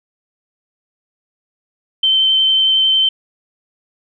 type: tone with vibrato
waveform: sine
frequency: 3096 Hz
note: G7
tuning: 22 cents flat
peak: -10 dBFS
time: 2.03-3.09 s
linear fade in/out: 5 ms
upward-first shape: sine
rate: 11 Hz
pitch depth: 11 cents each way
effects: none

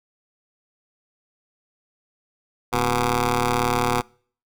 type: ring-modulated tone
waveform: 10% pulse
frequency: 118 Hz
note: A#2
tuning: 22 cents sharp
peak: -8 dBFS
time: 2.72-4.02 s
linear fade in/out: 20 ms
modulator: 608 Hz
effects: noise-tail reverb RT60 0.5 s tail -26 dB re dry

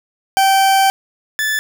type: tone pair in turn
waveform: 40% pulse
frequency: 776 / 1742.1 Hz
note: G5 / A6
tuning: -18 / -18 cents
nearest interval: octave + major second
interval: 1400 cents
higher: second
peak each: -9 / -15 dBFS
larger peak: first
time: 0.37-0.9 / 1.39-1.59 s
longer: first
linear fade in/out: 0 ms
effects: none

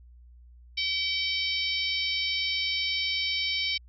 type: harmonic tone with a mistuned harmonic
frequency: 764 Hz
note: G5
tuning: 45 cents flat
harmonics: 3 / 4 / 5 / 6 / 7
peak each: -31 / -32 / -33 / -34 / -34 dBFS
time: 0.77-3.78 s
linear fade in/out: 10 ms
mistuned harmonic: 4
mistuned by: +19 cents
effects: added 60 Hz sine -49 dBFS peak until 3.88 s

